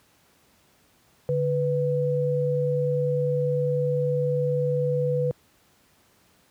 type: tone pair together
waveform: sine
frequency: 145 / 494.8 Hz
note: D3 / B4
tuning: -22 / +3 cents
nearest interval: octave + major sixth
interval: 2125 cents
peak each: -25 / -23 dBFS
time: 1.29-5.31 s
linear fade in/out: 0 ms
effects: pink hiss -61 dBFS RMS until 6.5 s + high-pass 80 Hz 12 dB/octave